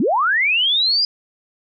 sine linear sweep, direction up, 183.1 to 4949 Hz, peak -14 dBFS, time 0-1.05 s, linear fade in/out 2 ms, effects none

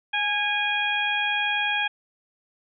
harmonic tone with a mistuned harmonic, 821 Hz, G#5, 20 cents flat, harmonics 1 / 2 / 3 / 4, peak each -29 / -27 / -26 / -29 dBFS, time 0.13-1.88 s, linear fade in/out 10 ms, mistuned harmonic 1, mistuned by +24 cents, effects none

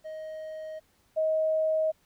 triangle / sine tone pair in turn, 627 / 631 Hz, D#5 / D#5, +13 / +24 cents, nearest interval unison, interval 11 cents, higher second, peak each -34 / -23 dBFS, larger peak second, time 0.04-0.8 / 1.16-1.92 s, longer neither, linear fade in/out 20 ms, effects pink hiss -67 dBFS RMS until 2.05 s

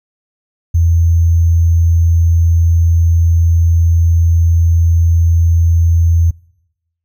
sine tone with sample-and-hold, 83.7 Hz, E2, 27 cents sharp, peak -7 dBFS, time 0.74-6.31 s, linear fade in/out 10 ms, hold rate 6300 Hz, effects noise-tail reverb RT60 0.9 s tail -26 dB re dry

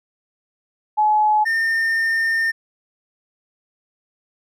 sine / triangle tone pair in turn, 851 / 1814.2 Hz, G#5 / A#6, +42 / -47 cents, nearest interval octave + minor second, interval 1311 cents, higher second, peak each -13 / -15 dBFS, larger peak first, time 0.97-1.45 / 1.45-2.52 s, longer second, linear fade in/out 20 ms, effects none

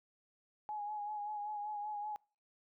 sine tone with vibrato, 836 Hz, G#5, 11 cents sharp, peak -38 dBFS, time 0.69-2.16 s, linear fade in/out 0 ms, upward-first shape sine, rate 5.2 Hz, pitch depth 34 cents each way, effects noise-tail reverb RT60 0.4 s tail -26 dB re dry

